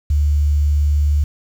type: tone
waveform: sine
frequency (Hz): 73.42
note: D2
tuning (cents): 0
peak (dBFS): -12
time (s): 0.1-1.24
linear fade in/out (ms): 5
effects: 7-bit